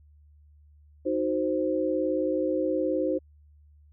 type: chord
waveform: sine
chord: C diminished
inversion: first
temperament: equal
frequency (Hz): 311.1 / 370 / 523.3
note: Eb4 / Gb4 / C5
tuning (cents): 0 / 0 / 0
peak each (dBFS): -28 / -30 / -27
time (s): 1.05-3.19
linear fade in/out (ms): 20
effects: added 74 Hz sine -53 dBFS peak until 3.92 s